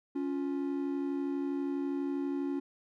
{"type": "tone pair together", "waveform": "triangle", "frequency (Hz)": [279.6, 351.9], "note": ["C#4", "F4"], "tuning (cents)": [15, 13], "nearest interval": "major third", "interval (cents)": 398, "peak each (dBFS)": [-30, -35], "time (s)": [0.15, 2.6], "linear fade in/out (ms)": 10, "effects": []}